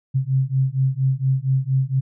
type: beating tone pair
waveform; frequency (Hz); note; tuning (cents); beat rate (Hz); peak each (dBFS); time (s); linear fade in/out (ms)
sine; 130.81 / 135.11; C3 / C#3; 0 / -44; 4.3; -20; 0.14-2.01; 20
effects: none